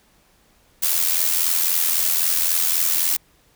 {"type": "noise with amplitude modulation", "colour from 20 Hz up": "blue", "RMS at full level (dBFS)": -17, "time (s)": [0.82, 3.17], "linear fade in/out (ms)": 10, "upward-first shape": "sine", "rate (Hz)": 83.8, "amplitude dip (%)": 60, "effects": ["pink hiss -58 dBFS RMS until 3.55 s"]}